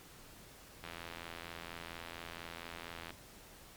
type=click train; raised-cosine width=0.3 ms; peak=-28 dBFS; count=192; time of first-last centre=0.84-3.106 s; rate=84.3 Hz; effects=pink hiss -56 dBFS RMS until 3.76 s + MP3 96 kbps